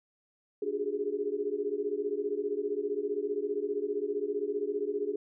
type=tone cluster; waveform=sine; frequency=292.7 / 359.8 / 405.4 / 420.6 Hz; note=D4 / F#4 / G#4 / G#4; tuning=-6 / -48 / -42 / +22 cents; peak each=-40 / -40 / -33 / -33 dBFS; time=0.62-5.16 s; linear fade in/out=5 ms; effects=none